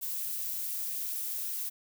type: noise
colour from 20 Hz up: violet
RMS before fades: -35 dBFS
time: 0.01-1.7 s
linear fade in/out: 20 ms
effects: none